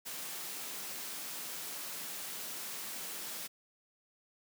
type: high-pass noise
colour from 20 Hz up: white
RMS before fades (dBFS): -42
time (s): 0.05-3.48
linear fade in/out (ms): 20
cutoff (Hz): 140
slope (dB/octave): 48
effects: none